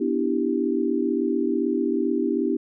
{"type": "chord", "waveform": "sine", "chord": "E minor seventh", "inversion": "second", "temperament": "equal", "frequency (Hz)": [246.9, 293.7, 329.6, 392], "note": ["B3", "D4", "E4", "G4"], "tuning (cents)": [0, 0, 0, 0], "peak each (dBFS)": -26, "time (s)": [0, 2.57], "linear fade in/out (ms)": 10, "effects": []}